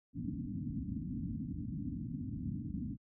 white low-pass noise, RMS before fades -39 dBFS, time 0.13-2.97 s, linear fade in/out 50 ms, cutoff 290 Hz, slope 96 dB/octave, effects high-pass 60 Hz 12 dB/octave

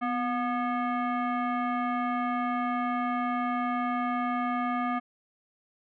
sine tone with frequency modulation, 248.9 Hz, B3, 14 cents sharp, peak -26 dBFS, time 0.01-5 s, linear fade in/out 20 ms, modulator 970 Hz, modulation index 1.3, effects none

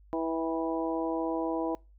harmonic tone with a mistuned harmonic, 163.5 Hz, E3, 14 cents flat, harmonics 2 / 3 / 4 / 5 / 6, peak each -31 / -35 / -35 / -39 / -38 dBFS, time 0.13-1.75 s, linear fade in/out 0 ms, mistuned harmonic 5, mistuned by -26 cents, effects noise-tail reverb RT60 0.3 s tail -26 dB re dry + added 50 Hz sine -54 dBFS peak until 1.98 s

